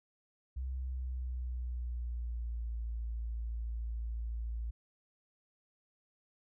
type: tone with pitch glide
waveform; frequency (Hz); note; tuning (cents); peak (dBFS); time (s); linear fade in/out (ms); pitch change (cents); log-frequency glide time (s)
sine; 64.6 to 56.89; C2 to A#1; -21 to -42; -35; 0.56-4.71; 10; -221; 0.76-2.8
effects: none